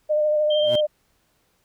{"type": "tone with vibrato", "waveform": "sine", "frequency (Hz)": 605, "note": "D#5", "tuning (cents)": -49, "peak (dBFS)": -17, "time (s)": [0.09, 0.87], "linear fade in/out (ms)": 20, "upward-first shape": "triangle", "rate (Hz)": 13, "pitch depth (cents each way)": 25}
{"type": "tone", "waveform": "sine", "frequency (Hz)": 3160, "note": "G7", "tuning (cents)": 13, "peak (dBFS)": -25, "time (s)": [0.5, 0.81], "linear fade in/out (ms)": 10}
{"type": "tone with exponential growth", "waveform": "20% pulse", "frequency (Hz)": 120, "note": "B2", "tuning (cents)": -49, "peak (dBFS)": -21, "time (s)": [0.56, 0.76], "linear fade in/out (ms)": 5, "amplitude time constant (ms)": 43}
{"effects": ["pink hiss -66 dBFS RMS until 1.64 s"]}